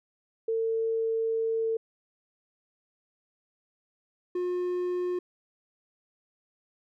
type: tone pair in turn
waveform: sine / triangle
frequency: 450.3 / 358.4 Hz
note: A4 / F4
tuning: +40 / +45 cents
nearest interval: major third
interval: 395 cents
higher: first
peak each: -25 dBFS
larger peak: neither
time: 0.48-1.77 / 4.35-5.19 s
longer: first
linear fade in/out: 5 ms
effects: none